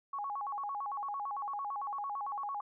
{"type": "tone with vibrato", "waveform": "sine", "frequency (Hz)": 956, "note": "A#5", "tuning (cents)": 43, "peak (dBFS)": -35, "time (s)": [0.13, 2.61], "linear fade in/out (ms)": 5, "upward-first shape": "square", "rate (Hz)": 8.9, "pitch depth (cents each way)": 260, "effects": []}